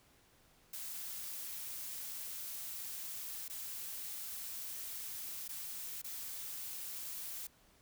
blue noise with dropouts, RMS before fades -44 dBFS, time 0.73-7.47 s, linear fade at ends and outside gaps 5 ms, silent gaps 3.482-3.497 / 5.48-5.49 / 6.018-6.042 s, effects pink hiss -67 dBFS RMS until 7.81 s

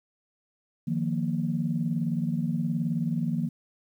sine chord, Eb suspended second, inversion none, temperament equal, 155.56 / 174.61 / 233.1 Hz, Eb3 / F3 / Bb3, 0 / 0 / 0 cents, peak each -29 dBFS, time 0.87-3.49 s, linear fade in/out 10 ms, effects tanh soft clip ceiling -15 dBFS + 10-bit

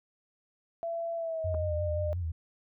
sine tone with pitch glide, 671 to 604.7 Hz, E5 to D#5, +31 to -50 cents, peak -31 dBFS, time 0.83-2.13 s, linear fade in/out 0 ms, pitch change -181 cents, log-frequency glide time 1.16-1.74 s
sine tone with vibrato, 84.9 Hz, F2, 48 cents flat, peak -30 dBFS, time 1.44-2.32 s, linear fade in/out 10 ms, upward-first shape sine, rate 5.7 Hz, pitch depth 100 cents each way
clicks, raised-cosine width 1 ms, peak -31 dBFS, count 2, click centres 1.543 / 1.548 s
effects none

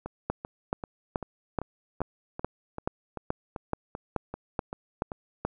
two click trains, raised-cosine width 1 ms, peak -13 / -21 dBFS, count 13 / 14, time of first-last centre 0.3-5.45 / 0.06-5.118 s, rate 2.33 / 2.57 Hz, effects none

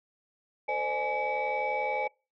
sine tone cluster, 448.7 / 520 / 600 / 840 / 2282 Hz, A4 / C5 / D5 / G#5 / C#7, +34 / -11 / +37 / +19 / +50 cents, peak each -39 / -33 / -35 / -30 / -33 dBFS, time 0.68-2.08 s, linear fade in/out 10 ms, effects noise-tail reverb RT60 0.3 s tail -25 dB re dry + tanh soft clip ceiling -21 dBFS

